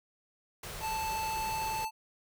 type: band-stop noise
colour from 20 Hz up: pink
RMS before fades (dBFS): -42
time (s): 0.63-1.85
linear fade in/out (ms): 5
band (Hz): 210 to 330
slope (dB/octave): 96
type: tone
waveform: square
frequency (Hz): 880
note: A5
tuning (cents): 0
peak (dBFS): -33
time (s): 0.8-1.91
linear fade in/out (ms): 50
effects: none